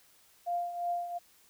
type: tone with tremolo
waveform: sine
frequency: 698.5 Hz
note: F5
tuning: in tune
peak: -28 dBFS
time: 0.46-1.19 s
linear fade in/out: 20 ms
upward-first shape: triangle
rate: 2.8 Hz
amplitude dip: 70%
effects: white hiss -63 dBFS RMS until 1.49 s